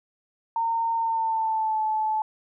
sine tone with pitch glide, 915 to 867.6 Hz, A#5 to A5, -32 to -25 cents, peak -22 dBFS, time 0.56-2.22 s, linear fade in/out 2 ms, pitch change -93 cents, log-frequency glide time 0.96-1.81 s, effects none

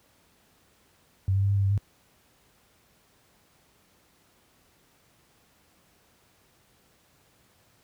sine tone with pitch steps, 95.9 / 97.9 / 99.1 / 100.1 / 98.8 / 97.7 / 101.3 Hz, G2 / G2 / G2 / G2 / G2 / G2 / G#2, -37 / -2 / +19 / +37 / +14 / -5 / -43 cents, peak -20 dBFS, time 1.28-1.777 s, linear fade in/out 0 ms, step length 71 ms, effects pink hiss -63 dBFS RMS until 7.83 s + high-pass 60 Hz 12 dB/octave

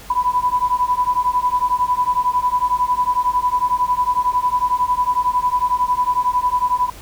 sine beating tone pair, 987.8 / 998.8 Hz, B5 / B5, 0 / +19 cents, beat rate 11 Hz, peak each -18 dBFS, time 0.1-6.9 s, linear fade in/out 5 ms, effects added 50 Hz sine -41 dBFS peak until 7.01 s + pink hiss -40 dBFS RMS until 7.01 s

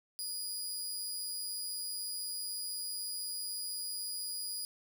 20% pulse tone, 4902 Hz, D#8, 27 cents flat, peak -31 dBFS, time 0.19-4.65 s, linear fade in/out 0 ms, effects none

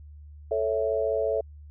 sine chord, A major, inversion none, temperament equal, 440 / 554.4 / 659.3 Hz, A4 / C#5 / E5, 0 / 0 / 0 cents, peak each -27 / -28 / -28 dBFS, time 0.51-1.41 s, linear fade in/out 5 ms, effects added 74 Hz sine -43 dBFS peak until 1.7 s

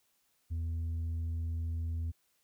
sine tone with tanh clipping, 82.41 Hz, E2, in tune, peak -33 dBFS, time 0.5-2.12 s, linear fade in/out 20 ms, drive 3 dB, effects white hiss -74 dBFS RMS until 2.43 s

